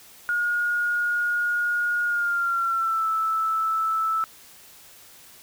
sine tone with pitch glide, 1434 to 1315 Hz, F6 to E6, +45 to -5 cents, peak -21 dBFS, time 0.29-4.24 s, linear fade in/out 0 ms, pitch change -150 cents, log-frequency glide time 2.05-3.08 s, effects white hiss -49 dBFS RMS until 5.42 s

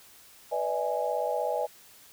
sine chord, E dominant seventh, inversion second, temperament equal with one note detuned, 493.9 / 587.3 / 643.5 / 830.6 Hz, B4 / D5 / E5 / G#5, 0 / 0 / -42 / 0 cents, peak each -32 dBFS, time 0.51-1.67 s, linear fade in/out 20 ms, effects white hiss -54 dBFS RMS until 2.12 s

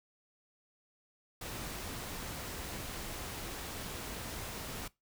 pink noise, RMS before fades -42 dBFS, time 1.41-4.88 s, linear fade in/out 5 ms, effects noise-tail reverb RT60 0.2 s tail -21 dB re dry

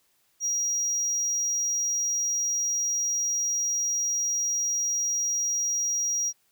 triangle tone, 5720 Hz, F8, 41 cents sharp, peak -23 dBFS, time 0.4-6.33 s, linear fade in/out 50 ms, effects white hiss -68 dBFS RMS until 6.51 s

